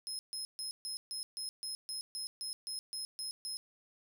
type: tone bursts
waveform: 30% pulse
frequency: 5140 Hz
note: E8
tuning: 45 cents flat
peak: -34 dBFS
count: 14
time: 0.07-3.57 s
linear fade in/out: 0 ms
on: 120 ms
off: 140 ms
effects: none